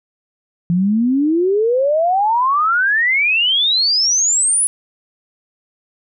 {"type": "exponential sweep", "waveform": "sine", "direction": "up", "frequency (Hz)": [168.5, 10370], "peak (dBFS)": -12, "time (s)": [0.7, 4.67], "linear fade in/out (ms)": 0, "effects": []}